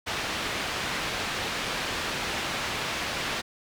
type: low-pass noise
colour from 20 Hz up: white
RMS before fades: -31 dBFS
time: 0.06-3.42 s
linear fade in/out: 20 ms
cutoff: 3200 Hz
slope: 12 dB/octave
effects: none